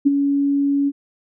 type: tone with ADSR envelope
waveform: sine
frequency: 281.4 Hz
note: C#4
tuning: 26 cents sharp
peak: -8 dBFS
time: 0.05-0.92 s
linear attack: 19 ms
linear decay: 21 ms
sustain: -7 dB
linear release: 43 ms
effects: none